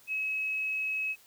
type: tone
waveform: sine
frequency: 2566 Hz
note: E7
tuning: 47 cents flat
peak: -29 dBFS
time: 0.07-1.16 s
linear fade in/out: 50 ms
effects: white hiss -59 dBFS RMS until 1.26 s